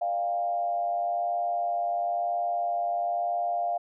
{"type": "tone with frequency modulation", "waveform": "sine", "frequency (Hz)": 698.5, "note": "F5", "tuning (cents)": 0, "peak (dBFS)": -25, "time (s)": [0.01, 3.78], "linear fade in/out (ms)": 10, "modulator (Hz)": 101, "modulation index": 0.59, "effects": []}